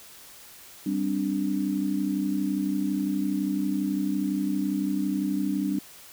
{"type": "chord", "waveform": "sine", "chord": "G suspended fourth", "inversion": "none", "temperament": "equal", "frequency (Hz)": [196, 261.6, 293.7], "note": ["G3", "C4", "D4"], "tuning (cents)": [0, 0, 0], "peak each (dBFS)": [-28, -31, -27], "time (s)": [0.86, 5.79], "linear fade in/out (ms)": 5, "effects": ["white hiss -48 dBFS RMS until 6.12 s"]}